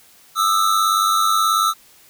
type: tone pair together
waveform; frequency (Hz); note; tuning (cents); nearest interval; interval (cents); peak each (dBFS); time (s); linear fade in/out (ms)
square; 1218.6 / 1317; D#6 / E6; -36 / -2; minor second; 134; -20 / -17; 0.35-1.74; 50
effects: white hiss -50 dBFS RMS until 2.09 s